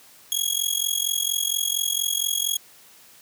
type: tone with amplitude modulation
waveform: 15% pulse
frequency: 3310 Hz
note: G#7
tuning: 6 cents flat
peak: -11 dBFS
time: 0.32-2.57 s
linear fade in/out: 0 ms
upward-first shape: sine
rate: 44.3 Hz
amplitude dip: 90%
effects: white hiss -51 dBFS RMS until 3.21 s + high-pass 80 Hz 12 dB/octave

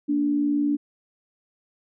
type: tone pair together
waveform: sine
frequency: 231 / 291 Hz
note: A#3 / D4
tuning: -16 / -16 cents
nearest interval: major third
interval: 400 cents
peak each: -29 / -20 dBFS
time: 0.08-0.77 s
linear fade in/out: 20 ms
effects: none

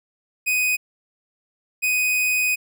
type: tone pair in turn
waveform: 45% pulse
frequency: 2498 / 2498 Hz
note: D#7 / D#7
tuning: +6 / +6 cents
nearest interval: unison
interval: 0 cents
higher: neither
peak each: -18 dBFS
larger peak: neither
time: 0.46-0.77 / 1.82-2.56 s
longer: second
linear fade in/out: 20 ms
effects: none

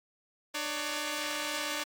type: tone pair together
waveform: 5% pulse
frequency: 300.2 / 566.7 Hz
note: D4 / C#5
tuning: +38 / +38 cents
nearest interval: major seventh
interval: 1100 cents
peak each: -24 dBFS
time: 0.54-1.84 s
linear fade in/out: 10 ms
effects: AAC 64 kbps

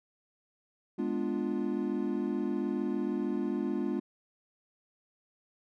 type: chord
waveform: triangle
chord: G# diminished seventh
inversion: none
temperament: equal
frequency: 207.7 / 246.9 / 293.7 / 349.2 Hz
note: G#3 / B3 / D4 / F4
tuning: 0 / 0 / 0 / 0 cents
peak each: -33 dBFS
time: 0.98-4 s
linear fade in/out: 10 ms
effects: none

